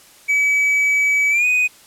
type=tone with pitch glide; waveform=triangle; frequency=2285 to 2492 Hz; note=D7 to D#7; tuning=-48 to +2 cents; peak=-12 dBFS; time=0.28-1.68 s; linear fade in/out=20 ms; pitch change=+150 cents; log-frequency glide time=1.3-1.46 s; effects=white hiss -47 dBFS RMS until 1.86 s + low-pass 12000 Hz 12 dB/octave